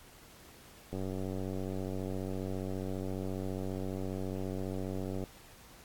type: click train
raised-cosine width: 2 ms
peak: -25 dBFS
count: 409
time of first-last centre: 0.93-5.238 s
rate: 94.7 Hz
effects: pink hiss -56 dBFS RMS until 5.84 s + AAC 64 kbps